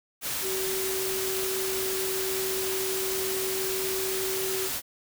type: tone in noise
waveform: sine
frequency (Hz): 380.4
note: F#4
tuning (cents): +48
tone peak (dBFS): -30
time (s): 0.41-4.7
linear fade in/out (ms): 50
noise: white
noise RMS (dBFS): -31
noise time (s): 0.21-4.82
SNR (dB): -2
effects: none